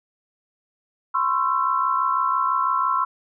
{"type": "tone cluster", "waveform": "sine", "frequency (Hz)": [1021, 1087, 1336], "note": ["C6", "C#6", "E6"], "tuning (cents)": [-43, -34, 23], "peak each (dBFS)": -23, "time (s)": [1.14, 3.05], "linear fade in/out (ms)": 10, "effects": []}